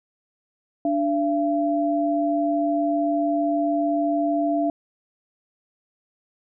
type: tone pair together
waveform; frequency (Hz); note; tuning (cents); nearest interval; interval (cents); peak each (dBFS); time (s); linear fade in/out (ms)
sine; 293.7 / 678.3; D4 / E5; 0 / +49; octave + major second; 1449; -22; 0.85-4.7; 2
effects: none